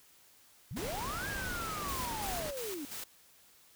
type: linear two-way sweep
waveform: sine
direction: up then down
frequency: 88.8 to 1661.2 to 268.6 Hz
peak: -38 dBFS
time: 0.71-2.85 s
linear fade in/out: 0 ms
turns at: 1.28 s
type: noise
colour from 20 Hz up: pink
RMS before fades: -40 dBFS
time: 0.76-2.51 s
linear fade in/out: 10 ms
type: noise with tremolo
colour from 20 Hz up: white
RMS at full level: -42 dBFS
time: 1.88-3.04 s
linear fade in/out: 5 ms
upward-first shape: square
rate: 2.9 Hz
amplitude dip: 55%
effects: white hiss -62 dBFS RMS until 3.75 s